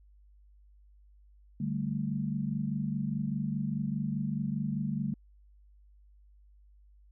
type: chord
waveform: sine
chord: D suspended fourth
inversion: none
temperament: equal with one note detuned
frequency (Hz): 146.83 / 195.09 / 220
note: D3 / G3 / A3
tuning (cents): 0 / -8 / 0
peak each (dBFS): -34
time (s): 1.6-5.14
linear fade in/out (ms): 5
effects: added 50 Hz sine -56 dBFS peak until 7.11 s